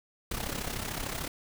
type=noise with amplitude modulation; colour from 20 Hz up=pink; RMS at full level=-32 dBFS; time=0.31-1.28 s; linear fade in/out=5 ms; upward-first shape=sine; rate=33.4 Hz; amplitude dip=70%; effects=none